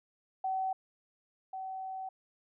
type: tone pair in turn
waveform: sine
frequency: 760 / 760 Hz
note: F#5 / F#5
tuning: +46 / +46 cents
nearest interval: unison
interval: 0 cents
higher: neither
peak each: -30 / -37 dBFS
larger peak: first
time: 0.44-0.73 / 1.53-2.09 s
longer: second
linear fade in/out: 5 ms
effects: none